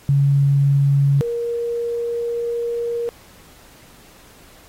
sine tone pair in turn, 140 / 470.9 Hz, C#3 / A#4, +18 / +18 cents, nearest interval octave + major sixth, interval 2100 cents, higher second, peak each -12 / -20 dBFS, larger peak first, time 0.09-1.21 / 1.21-3.09 s, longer second, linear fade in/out 0 ms, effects pink hiss -48 dBFS RMS until 4.68 s + AAC 48 kbps

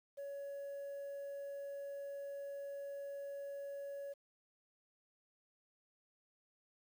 sine tone, 561 Hz, C#5, 21 cents sharp, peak -40 dBFS, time 0.17-4.14 s, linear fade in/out 20 ms, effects tanh soft clip ceiling -42 dBFS + 11-bit

